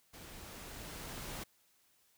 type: noise with level ramp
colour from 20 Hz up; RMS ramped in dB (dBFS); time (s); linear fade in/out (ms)
pink; -52 to -43; 0.13-1.44; 10
effects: white hiss -71 dBFS RMS until 2.17 s